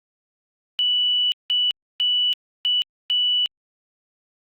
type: tone bursts at uneven times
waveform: sine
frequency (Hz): 2960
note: F#7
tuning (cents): 0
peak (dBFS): -17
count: 5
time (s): 0.79-1.32 / 1.5-1.71 / 2-2.33 / 2.65-2.82 / 3.1-3.46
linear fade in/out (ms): 0
effects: Opus 48 kbps